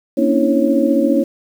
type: tone cluster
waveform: sine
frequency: 234.8 / 276.8 / 291.6 / 329.2 / 548 Hz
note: A#3 / C#4 / D4 / E4 / C#5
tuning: +13 / -2 / -12 / -2 / -20 cents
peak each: -18 dBFS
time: 0.17-1.24 s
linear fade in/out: 10 ms
effects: 7-bit